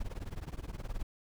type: noise with tremolo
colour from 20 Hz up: brown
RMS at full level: -35 dBFS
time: 0-1.03 s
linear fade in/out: 5 ms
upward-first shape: triangle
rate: 19 Hz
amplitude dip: 100%
effects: none